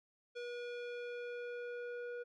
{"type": "tone with low-pass filter sweep", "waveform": "square", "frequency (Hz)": 483, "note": "B4", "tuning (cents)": -39, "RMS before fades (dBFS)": -44, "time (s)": [0.35, 2.24], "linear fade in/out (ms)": 20, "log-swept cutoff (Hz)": [3900, 1400], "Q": 1.2, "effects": []}